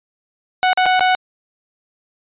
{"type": "tone with dropouts", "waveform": "sawtooth", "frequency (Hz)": 740, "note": "F#5", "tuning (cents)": 0, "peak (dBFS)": -8, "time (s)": [0.63, 1.15], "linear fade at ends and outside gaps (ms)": 0, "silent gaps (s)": [[0.731, 0.775], [0.857, 0.863], [0.995, 1.007]], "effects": ["resampled to 8000 Hz"]}